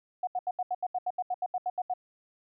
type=tone bursts; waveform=sine; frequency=730 Hz; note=F#5; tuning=24 cents flat; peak=-27 dBFS; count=15; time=0.23-1.938 s; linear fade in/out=5 ms; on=42 ms; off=77 ms; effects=none